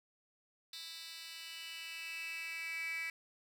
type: tone with high-pass filter sweep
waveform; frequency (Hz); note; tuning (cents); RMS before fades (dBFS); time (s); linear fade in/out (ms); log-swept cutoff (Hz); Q
10% pulse; 328.5; E4; -6; -44; 0.73-3.1; 2; 3600 to 2200; 9.5
effects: none